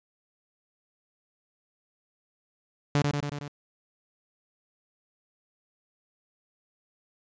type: tone with echo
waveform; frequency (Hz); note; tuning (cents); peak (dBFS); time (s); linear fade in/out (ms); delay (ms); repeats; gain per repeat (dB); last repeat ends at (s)
sawtooth; 144.9; D3; -23; -17; 2.95-3.02; 0; 92; 5; -3; 3.48
effects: resampled to 16000 Hz